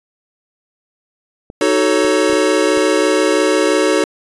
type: clicks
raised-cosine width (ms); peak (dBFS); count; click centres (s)
2; -19; 5; 1.501 / 2.047 / 2.298 / 2.331 / 2.774
type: chord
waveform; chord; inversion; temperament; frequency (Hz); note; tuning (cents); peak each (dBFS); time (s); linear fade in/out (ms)
square; D# half-diminished seventh; none; equal with one note detuned; 311.1 / 374.1 / 440 / 554.4; D#4 / F#4 / A4 / C#5; 0 / +19 / 0 / 0; -18; 1.61-4.04; 2
effects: resampled to 24000 Hz